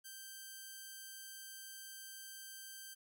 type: tone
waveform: 5% pulse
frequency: 1566 Hz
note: G6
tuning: 2 cents flat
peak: -38 dBFS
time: 0.04-2.95 s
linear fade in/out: 20 ms
effects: none